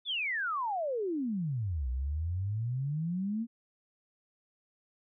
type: exponential two-way sweep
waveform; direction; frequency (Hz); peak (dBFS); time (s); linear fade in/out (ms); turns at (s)
sine; down then up; 3593 to 60.6 to 236.8; -30; 0.05-3.47; 50; 1.89
effects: none